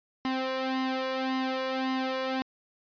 sawtooth tone with flanger, 261.6 Hz, C4, in tune, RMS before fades -30 dBFS, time 0.25-2.42 s, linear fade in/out 0 ms, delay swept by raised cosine 1 to 1.77 ms, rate 1.8 Hz, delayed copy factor +0.8, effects resampled to 11025 Hz

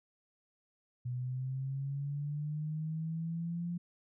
sine linear sweep, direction up, 122.8 to 174.61 Hz, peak -34 dBFS, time 1.05-3.78 s, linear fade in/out 10 ms, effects none

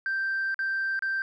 sine tone with dropouts, 1568 Hz, G6, in tune, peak -24 dBFS, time 0.06-1.22 s, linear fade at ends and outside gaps 1 ms, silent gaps 0.544-0.591 / 0.992-1.023 s, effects tanh soft clip ceiling -23 dBFS

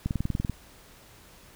click train, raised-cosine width 5 ms, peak -15 dBFS, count 10, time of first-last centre 0.06-0.497 s, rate 20.6 Hz, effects pink hiss -53 dBFS RMS until 1.55 s

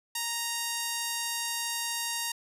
5% pulse tone, 932.3 Hz, A#5, in tune, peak -18 dBFS, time 0.15-2.32 s, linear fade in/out 5 ms, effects resampled to 32000 Hz

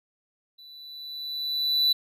triangle tone with level ramp, 3975 Hz, B7, 10 cents sharp, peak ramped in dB -45 to -16 dBFS, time 0.58-1.93 s, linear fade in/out 10 ms, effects none

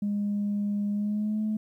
sine tone with pitch glide, 204.8 to 215.1 Hz, G#3 to A3, -24 to -39 cents, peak -24 dBFS, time 0.02-1.57 s, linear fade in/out 5 ms, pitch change +85 cents, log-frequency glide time 0.91-1.41 s, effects tanh soft clip ceiling -22 dBFS + 11-bit

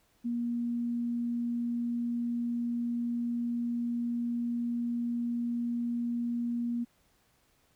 sine tone, 237.6 Hz, A#3, 33 cents sharp, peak -29 dBFS, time 0.24-6.85 s, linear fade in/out 20 ms, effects pink hiss -69 dBFS RMS until 7.75 s

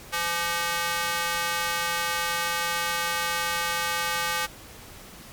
square tone with high-pass filter, 170.8 Hz, F3, 38 cents flat, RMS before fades -27 dBFS, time 0.12-4.47 s, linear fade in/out 20 ms, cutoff 1200 Hz, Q 0.98, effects pink hiss -45 dBFS RMS until 5.32 s + MP3 96 kbps

